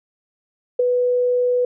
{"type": "tone with ADSR envelope", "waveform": "sine", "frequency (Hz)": 493.9, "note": "B4", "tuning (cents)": 0, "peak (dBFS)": -10, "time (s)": [0.79, 1.65], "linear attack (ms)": 8, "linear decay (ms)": 8, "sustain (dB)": -5, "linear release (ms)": 3, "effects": []}